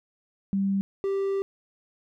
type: tone pair in turn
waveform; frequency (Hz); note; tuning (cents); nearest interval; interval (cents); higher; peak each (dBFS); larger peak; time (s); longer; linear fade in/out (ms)
sine / triangle; 196 / 392; G3 / G4; 0 / 0; octave; 1200; second; -22; neither; 0.53-0.81 / 1.04-1.42; second; 0
effects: none